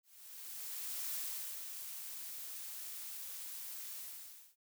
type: noise with ADSR envelope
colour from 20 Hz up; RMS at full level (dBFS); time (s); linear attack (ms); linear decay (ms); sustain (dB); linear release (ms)
blue; -40; 0.03-4.56; 1100; 490; -6; 580
effects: noise-tail reverb RT60 0.1 s tail -24 dB re dry